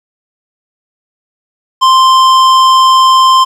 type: tone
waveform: square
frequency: 1045 Hz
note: C6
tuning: 2 cents flat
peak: -4 dBFS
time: 1.81-3.45 s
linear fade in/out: 20 ms
effects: low-pass 6000 Hz 12 dB/octave + 7-bit